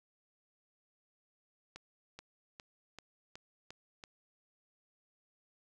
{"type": "accelerating click train", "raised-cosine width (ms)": 0.2, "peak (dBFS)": -30, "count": 7, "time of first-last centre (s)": [1.76, 4.038], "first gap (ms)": 430, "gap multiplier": 0.95, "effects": []}